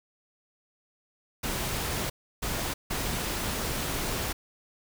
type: noise bursts at uneven times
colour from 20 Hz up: pink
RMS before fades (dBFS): -31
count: 3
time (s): 1.43-2.1 / 2.42-2.74 / 2.9-4.33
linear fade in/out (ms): 10
effects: none